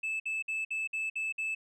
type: tone bursts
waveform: sine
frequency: 2621 Hz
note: E7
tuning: 11 cents flat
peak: -28 dBFS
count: 7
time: 0.03-1.55 s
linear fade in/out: 10 ms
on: 170 ms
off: 55 ms
effects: tanh soft clip ceiling -30 dBFS